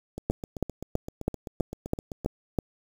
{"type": "two click trains", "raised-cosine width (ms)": 2, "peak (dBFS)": [-11, -22], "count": [8, 17], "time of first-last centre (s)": [[0.3, 2.588], [0.18, 2.247]], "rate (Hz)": [3.06, 7.74], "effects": ["7-bit"]}